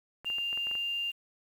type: clicks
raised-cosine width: 0.5 ms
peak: -31 dBFS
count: 8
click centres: 0.246 / 0.301 / 0.384 / 0.529 / 0.575 / 0.67 / 0.713 / 0.753 s
type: tone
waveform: sine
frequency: 2796 Hz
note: F7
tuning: 1 cent sharp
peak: -30 dBFS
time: 0.25-1.12 s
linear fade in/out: 20 ms
effects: 9-bit